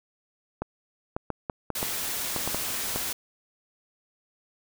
clicks, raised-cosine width 1 ms, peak -15 dBFS, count 10, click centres 0.62 / 1.165 / 1.303 / 1.498 / 1.703 / 1.829 / 2.363 / 2.476 / 2.546 / 2.96 s
white noise, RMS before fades -31 dBFS, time 1.75-3.13 s, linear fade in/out 5 ms
effects none

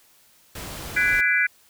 pink noise, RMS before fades -35 dBFS, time 0.55-1.21 s, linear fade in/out 5 ms
sine chord, G# half-diminished seventh, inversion third, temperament equal with one note detuned, 1480 / 1661.2 / 2018 / 2349 Hz, F#6 / G#6 / B6 / D7, 0 / 0 / +37 / 0 cents, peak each -23 dBFS, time 0.96-1.47 s, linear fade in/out 10 ms
effects white hiss -57 dBFS RMS until 1.69 s

